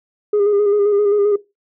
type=tone with vibrato; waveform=sine; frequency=410 Hz; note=G#4; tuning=22 cents flat; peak=-10 dBFS; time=0.33-1.36 s; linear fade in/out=5 ms; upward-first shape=square; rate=7.6 Hz; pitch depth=32 cents each way; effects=noise-tail reverb RT60 0.2 s tail -17 dB re dry + tanh soft clip ceiling -10 dBFS